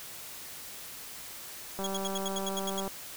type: click train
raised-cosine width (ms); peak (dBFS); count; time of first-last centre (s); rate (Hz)
1; -23; 212; 1.79-2.878; 194
type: tone bursts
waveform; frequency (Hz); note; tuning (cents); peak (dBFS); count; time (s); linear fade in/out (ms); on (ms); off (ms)
25% pulse; 3319; G#7; -2; -29; 10; 1.84-2.802; 2; 26; 78
effects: white hiss -44 dBFS RMS until 3.16 s